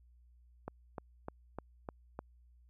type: click train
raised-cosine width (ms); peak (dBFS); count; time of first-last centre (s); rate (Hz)
1; -26; 6; 0.68-2.191; 3.31
effects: added 60 Hz sine -60 dBFS peak until 2.69 s